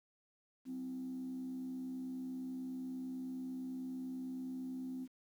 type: tone with frequency modulation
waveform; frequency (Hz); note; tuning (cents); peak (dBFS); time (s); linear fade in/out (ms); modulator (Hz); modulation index
sine; 258.3; C4; -22; -39; 0.65-5.08; 50; 69.1; 0.37
effects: tanh soft clip ceiling -36 dBFS + 11-bit